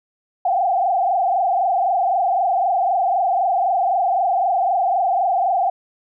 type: tone with frequency modulation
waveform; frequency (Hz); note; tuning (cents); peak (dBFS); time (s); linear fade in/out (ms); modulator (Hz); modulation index
sine; 740; F#5; 0; -15; 0.45-5.7; 5; 23.9; 2.3
effects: none